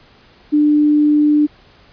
sine tone, 297.8 Hz, D4, 24 cents sharp, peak -9 dBFS, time 0.52-1.47 s, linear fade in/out 20 ms, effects pink hiss -48 dBFS RMS until 1.92 s + resampled to 11025 Hz

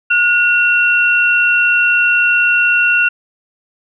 sine tone pair together, 1445 / 2728 Hz, F#6 / F7, -41 / -41 cents, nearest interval major seventh, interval 1100 cents, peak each -12 dBFS, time 0.1-3.09 s, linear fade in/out 10 ms, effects none

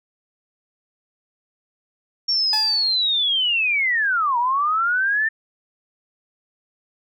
sine linear two-way sweep, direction down then up, 5530 to 932.3 to 1805 Hz, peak -17 dBFS, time 2.28-5.29 s, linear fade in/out 10 ms, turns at 4.38 s
sawtooth tone with exponential decay, 863 Hz, A5, 34 cents flat, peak -19 dBFS, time 2.53-3.04 s, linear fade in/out 1 ms, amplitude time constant 110 ms
effects none

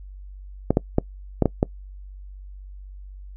clicks, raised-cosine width 2 ms, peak -3 dBFS, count 6, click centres 0.706 / 0.771 / 0.984 / 1.423 / 1.457 / 1.629 s, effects noise-tail reverb RT60 0.1 s tail -23 dB re dry + added 48 Hz sine -37 dBFS peak until 3.36 s

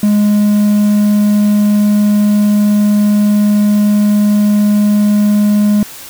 triangle tone, 207.7 Hz, G#3, in tune, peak -5 dBFS, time 0.03-5.83 s, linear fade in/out 2 ms, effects white hiss -31 dBFS RMS until 6.09 s

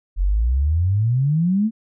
sine exponential sweep, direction up, 42.93 to 229 Hz, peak -15 dBFS, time 0.16-1.71 s, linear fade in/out 50 ms, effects none

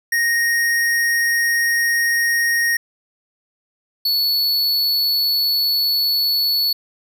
square tone pair in turn, 1864.7 / 4425 Hz, A#6 / C#8, 0 / -4 cents, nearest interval octave + minor third, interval 1496 cents, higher second, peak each -16 dBFS, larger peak neither, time 0.12-2.77 / 4.05-6.73 s, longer second, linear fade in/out 5 ms, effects none

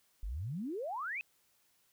sine exponential sweep, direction up, 43.1 to 2637 Hz, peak -36 dBFS, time 0.23-1.21 s, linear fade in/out 0 ms, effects white hiss -72 dBFS RMS until 1.92 s

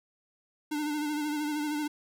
square tone with vibrato, 298.9 Hz, D4, 31 cents sharp, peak -30 dBFS, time 0.71-1.88 s, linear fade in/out 10 ms, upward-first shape sine, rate 13 Hz, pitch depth 41 cents each way, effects none

